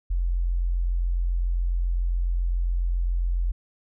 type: tone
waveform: sine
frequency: 43.65 Hz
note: F1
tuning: in tune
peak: -21 dBFS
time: 0.1-3.52 s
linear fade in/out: 10 ms
effects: none